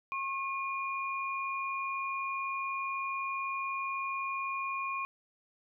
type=tone pair together; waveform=sine; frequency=1083 / 2429 Hz; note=C#6 / D#7; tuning=-41 / -42 cents; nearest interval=octave + major second; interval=1399 cents; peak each=-34 / -37 dBFS; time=0.12-5.05 s; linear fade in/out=0 ms; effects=none